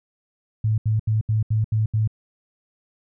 sine tone bursts, 109 Hz, A2, 16 cents flat, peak -17 dBFS, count 7, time 0.64-2.076 s, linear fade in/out 5 ms, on 140 ms, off 76 ms, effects none

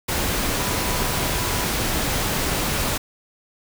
sine tone in noise, 987.8 Hz, B5, in tune, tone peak -34 dBFS, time 0.59-1.65 s, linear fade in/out 10 ms, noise pink, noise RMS -23 dBFS, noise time 0.08-2.98 s, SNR -14 dB, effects none

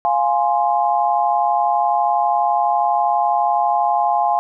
sine chord, F minor, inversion none, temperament equal, 698.5 / 830.6 / 1046.5 Hz, F5 / Ab5 / C6, 0 / 0 / 0 cents, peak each -18 / -17 / -22 dBFS, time 0.05-4.39 s, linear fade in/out 0 ms, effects none

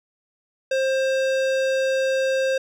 sine tone with hard clipping, 530 Hz, C5, 22 cents sharp, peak -21 dBFS, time 0.71-2.58 s, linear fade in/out 5 ms, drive 17 dB, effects none

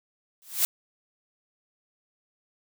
blue noise with exponential growth, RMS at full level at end -19 dBFS, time 0.42-0.65 s, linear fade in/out 0 ms, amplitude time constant 50 ms, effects none

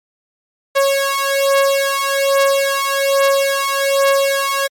sawtooth beating tone pair, 550 / 551.2 Hz, C#5 / C#5, -14 / -10 cents, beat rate 1.2 Hz, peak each -12 dBFS, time 0.75-4.68 s, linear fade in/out 20 ms, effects MP3 64 kbps

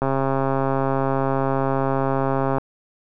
click train, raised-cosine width 1 ms, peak -8 dBFS, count 347, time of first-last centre 0.02-2.583 s, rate 135 Hz, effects none

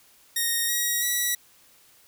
5% pulse tone with pitch steps, 1861 / 1900.1 / 1940 Hz, A#6 / A#6 / B6, -3 / +33 / -31 cents, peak -13 dBFS, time 0.36-1.35 s, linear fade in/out 5 ms, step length 330 ms, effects white hiss -57 dBFS RMS until 2.07 s

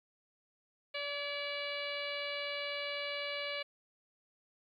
harmonic tone with a mistuned harmonic, 576 Hz, D5, 34 cents flat, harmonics 1 / 2 / 3 / 4 / 5 / 6 / 7 / 8, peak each -41 / -48 / -47 / -41 / -44 / -49 / -46 / -53 dBFS, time 0.94-3.63 s, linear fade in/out 10 ms, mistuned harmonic 3, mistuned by -25 cents, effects 12-bit

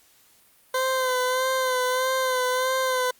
20% pulse tone with vibrato, 513 Hz, C5, 34 cents flat, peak -17 dBFS, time 0.74-3.11 s, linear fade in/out 5 ms, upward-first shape sine, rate 1.6 Hz, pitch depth 33 cents each way, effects white hiss -58 dBFS RMS until 3.19 s + Opus 48 kbps

